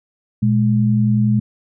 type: tone pair together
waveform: sine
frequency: 119.26 / 210 Hz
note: A#2 / G#3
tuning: +40 / +19 cents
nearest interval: minor seventh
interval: 979 cents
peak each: -15 dBFS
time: 0.42-1.4 s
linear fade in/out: 10 ms
effects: none